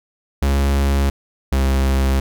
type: tone pair in turn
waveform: 45% pulse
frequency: 69.3 / 67.09 Hz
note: C#2 / C2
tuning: 0 / +44 cents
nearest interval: minor second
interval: 56 cents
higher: first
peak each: -14 dBFS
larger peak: neither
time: 0.42-1.1 / 1.52-2.2 s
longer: neither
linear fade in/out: 5 ms
effects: none